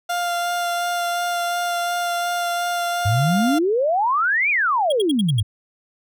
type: tone with vibrato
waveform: 30% pulse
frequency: 698.5 Hz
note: F5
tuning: in tune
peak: -18 dBFS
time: 0.09-3.59 s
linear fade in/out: 10 ms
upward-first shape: sine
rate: 2.8 Hz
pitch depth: 11 cents each way
type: exponential two-way sweep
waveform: sine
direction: up then down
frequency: 96.2 to 2489 to 96.2 Hz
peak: -16 dBFS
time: 3.05-5.43 s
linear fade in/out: 10 ms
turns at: 4.5 s
type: tone bursts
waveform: square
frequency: 3289 Hz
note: G#7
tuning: 18 cents flat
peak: -23 dBFS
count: 6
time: 4.9-5.403 s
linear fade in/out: 5 ms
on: 23 ms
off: 73 ms
effects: none